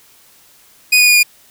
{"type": "tone with pitch steps", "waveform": "sawtooth", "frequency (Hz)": [2481, 2464, 2447, 2430], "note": ["D#7", "D#7", "D#7", "D#7"], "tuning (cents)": [-6, -17, -29, -42], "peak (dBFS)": -4, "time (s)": [0.92, 1.232], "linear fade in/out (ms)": 10, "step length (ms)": 78, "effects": ["white hiss -48 dBFS RMS until 1.5 s"]}